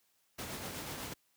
pink noise with tremolo, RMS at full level -40 dBFS, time 0.38-1.14 s, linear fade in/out 10 ms, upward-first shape triangle, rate 8 Hz, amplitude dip 40%, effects white hiss -74 dBFS RMS until 1.36 s + high-pass 80 Hz 12 dB/octave

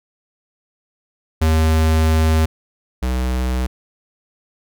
square tone pair in turn, 79.5 / 63.1 Hz, D#2 / B1, +38 / +38 cents, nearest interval major third, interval 400 cents, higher first, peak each -13 / -18 dBFS, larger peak first, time 1.41-2.46 / 3.02-3.67 s, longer first, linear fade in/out 10 ms, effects none

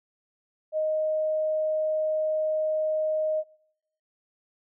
sine tone, 622.3 Hz, D#5, in tune, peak -23 dBFS, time 0.72-3.44 s, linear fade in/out 50 ms, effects noise-tail reverb RT60 0.9 s tail -26 dB re dry

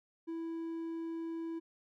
triangle tone, 329.6 Hz, E4, in tune, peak -35 dBFS, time 0.27-1.6 s, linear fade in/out 20 ms, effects none

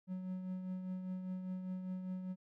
triangle tone with tremolo, 185 Hz, F#3, in tune, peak -35 dBFS, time 0.07-2.36 s, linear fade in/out 50 ms, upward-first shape triangle, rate 5 Hz, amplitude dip 50%, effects none

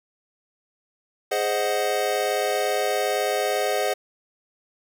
square chord, Ab dominant seventh, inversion none, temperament equal, 415.3 / 523.3 / 622.3 / 740 Hz, Ab4 / C5 / Eb5 / Gb5, 0 / 0 / 0 / 0 cents, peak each -28 dBFS, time 1.31-3.94 s, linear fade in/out 10 ms, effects none

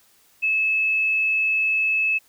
sine tone, 2600 Hz, E7, 24 cents flat, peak -18 dBFS, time 0.42-2.19 s, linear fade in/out 20 ms, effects white hiss -58 dBFS RMS until 2.28 s

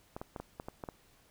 clicks, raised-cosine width 1 ms, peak -26 dBFS, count 8, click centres 0.165 / 0.215 / 0.362 / 0.4 / 0.599 / 0.685 / 0.838 / 0.888 s, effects pink hiss -65 dBFS RMS until 1.3 s

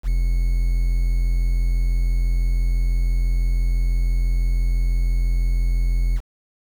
triangle tone with quantisation, 43 Hz, F1, 26 cents flat, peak -14 dBFS, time 0.03-6.21 s, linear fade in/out 50 ms, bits 7, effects none

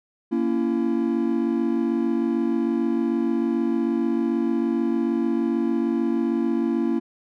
triangle chord, A# diminished, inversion none, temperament just, 233.1 / 279.7 / 335.6 Hz, A#3 / C#4 / E4, 0 / +16 / +31 cents, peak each -22 / -24 / -22 dBFS, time 0.31-7 s, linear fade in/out 20 ms, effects none

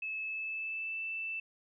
sine tone with pitch glide, 2600 to 2652 Hz, E7 to E7, -24 to +10 cents, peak -35 dBFS, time 0.02-1.4 s, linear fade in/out 5 ms, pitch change +34 cents, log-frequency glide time 0.21-1.01 s, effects none

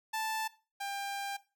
sawtooth tone pair in turn, 880 / 796.7 Hz, A5 / G5, 0 / +28 cents, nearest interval major second, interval 172 cents, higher first, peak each -29 / -32 dBFS, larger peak first, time 0.13-0.48 / 0.8-1.37 s, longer second, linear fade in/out 10 ms, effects noise-tail reverb RT60 0.3 s tail -17 dB re dry

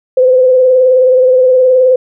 sine tone with vibrato, 511 Hz, C5, 41 cents flat, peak -4 dBFS, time 0.17-1.96 s, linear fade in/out 5 ms, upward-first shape triangle, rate 19 Hz, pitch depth 44 cents each way, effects none

